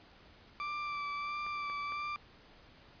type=tone with vibrato; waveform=30% pulse; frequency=1171 Hz; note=D6; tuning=5 cents flat; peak=-33 dBFS; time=0.6-2.16 s; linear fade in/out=0 ms; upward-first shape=sine; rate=1.5 Hz; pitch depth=19 cents each way
type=clicks; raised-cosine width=0.5 ms; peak=-35 dBFS; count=3; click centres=1.465 / 1.699 / 1.922 s
effects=pink hiss -59 dBFS RMS until 3 s + resampled to 11025 Hz